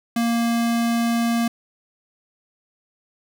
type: tone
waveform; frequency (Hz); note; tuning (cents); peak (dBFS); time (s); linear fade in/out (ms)
square; 233.1; A#3; 0; -19; 0.16-1.48; 5
type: click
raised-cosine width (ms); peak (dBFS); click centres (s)
0.2; -24; 0.162
effects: none